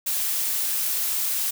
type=noise; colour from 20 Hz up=blue; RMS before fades=-25 dBFS; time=0.06-1.51 s; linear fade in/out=10 ms; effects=none